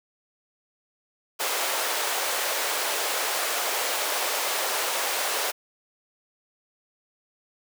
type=high-pass noise; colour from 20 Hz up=pink; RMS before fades=-27 dBFS; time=1.39-5.52 s; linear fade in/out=20 ms; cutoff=480 Hz; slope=24 dB/octave; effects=none